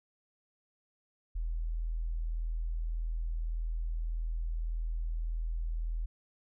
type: tone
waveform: sine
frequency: 40.86 Hz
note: E1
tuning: 14 cents flat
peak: -31 dBFS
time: 1.35-6.06 s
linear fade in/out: 10 ms
effects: none